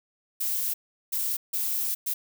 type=noise bursts at uneven times; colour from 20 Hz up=violet; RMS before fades=-28 dBFS; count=4; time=0.4-0.74 / 1.12-1.37 / 1.53-1.95 / 2.06-2.14 s; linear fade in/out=10 ms; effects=none